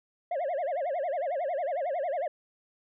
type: tone with vibrato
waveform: sine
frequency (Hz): 622.3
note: D#5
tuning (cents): 0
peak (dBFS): -25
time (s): 0.31-2.28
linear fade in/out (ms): 5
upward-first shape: sine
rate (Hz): 11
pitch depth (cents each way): 270
effects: tanh soft clip ceiling -27 dBFS